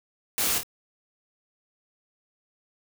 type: noise with echo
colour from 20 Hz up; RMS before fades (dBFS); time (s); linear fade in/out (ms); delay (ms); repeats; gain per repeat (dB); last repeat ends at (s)
white; -26; 0.38-0.58; 0; 26; 2; -6; 0.632
effects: none